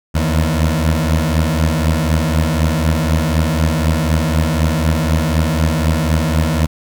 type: beating tone pair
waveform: 20% pulse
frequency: 77.5 / 81.5 Hz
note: D#2 / E2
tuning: -6 / -19 cents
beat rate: 4 Hz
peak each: -11 dBFS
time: 0.14-6.67 s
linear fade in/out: 20 ms
effects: none